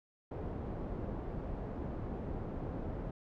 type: low-pass noise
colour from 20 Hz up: pink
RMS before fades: -40 dBFS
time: 0.31-3.11 s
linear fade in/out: 5 ms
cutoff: 620 Hz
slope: 12 dB/octave
effects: none